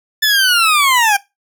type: linear sweep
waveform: 20% pulse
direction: down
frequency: 1760 to 781 Hz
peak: -5 dBFS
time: 0.22-1.17 s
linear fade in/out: 10 ms
effects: noise-tail reverb RT60 0.2 s tail -19 dB re dry